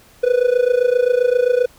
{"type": "tone with amplitude modulation", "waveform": "triangle", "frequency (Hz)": 493.9, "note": "B4", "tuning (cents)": 0, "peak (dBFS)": -7, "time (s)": [0.23, 1.66], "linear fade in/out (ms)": 10, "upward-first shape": "sine", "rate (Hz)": 27.6, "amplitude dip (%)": 85, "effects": ["pink hiss -49 dBFS RMS until 1.78 s"]}